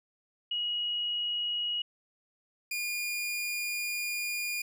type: tone pair in turn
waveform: sine / sawtooth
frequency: 2900 / 2426 Hz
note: F#7 / D#7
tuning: -35 / -44 cents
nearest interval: minor third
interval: 309 cents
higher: first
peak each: -29 / -28 dBFS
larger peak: second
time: 0.51-1.82 / 2.71-4.62 s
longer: second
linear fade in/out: 5 ms
effects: none